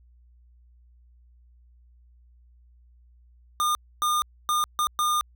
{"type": "tone bursts at uneven times", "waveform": "square", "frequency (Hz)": 1213, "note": "D#6", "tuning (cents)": -44, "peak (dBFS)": -22, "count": 5, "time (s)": [[3.6, 3.75], [4.02, 4.22], [4.49, 4.64], [4.79, 4.87], [4.99, 5.21]], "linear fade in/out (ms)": 0, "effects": ["added 60 Hz sine -53 dBFS peak until 5.35 s"]}